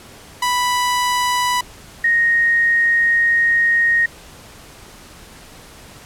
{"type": "tone pair in turn", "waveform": ["sawtooth", "sine"], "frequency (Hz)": [987.8, 1864.7], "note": ["B5", "A#6"], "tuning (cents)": [0, 0], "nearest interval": "major seventh", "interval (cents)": 1100, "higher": "second", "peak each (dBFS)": -12, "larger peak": "neither", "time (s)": [[0.42, 1.61], [2.04, 4.06]], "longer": "second", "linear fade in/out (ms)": 5, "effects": ["pink hiss -41 dBFS RMS until 6.05 s", "low-pass 12000 Hz 12 dB/octave"]}